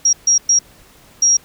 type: tone bursts at uneven times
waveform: sine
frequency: 5650 Hz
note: F8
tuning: 19 cents sharp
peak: -9 dBFS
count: 4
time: 0.05-0.13 / 0.27-0.38 / 0.49-0.59 / 1.22-1.37 s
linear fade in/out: 5 ms
effects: pink hiss -47 dBFS RMS until 1.44 s